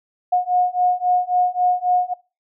sine beating tone pair, 721 / 724.7 Hz, F#5 / F#5, -45 / -36 cents, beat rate 3.7 Hz, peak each -19 / -18 dBFS, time 0.32-2.14 s, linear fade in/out 10 ms, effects noise-tail reverb RT60 0.3 s tail -22 dB re dry

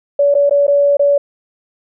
sine tone with dropouts, 570 Hz, C#5, 48 cents sharp, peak -8 dBFS, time 0.19-1.18 s, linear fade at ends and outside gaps 5 ms, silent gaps 0.342-0.35 / 0.495-0.509 / 0.668-0.679 / 0.97-0.994 s, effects none

